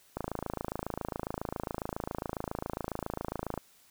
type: click train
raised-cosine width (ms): 1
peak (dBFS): -19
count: 94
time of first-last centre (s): 0.17-3.577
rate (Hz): 27.3
effects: white hiss -62 dBFS RMS until 3.9 s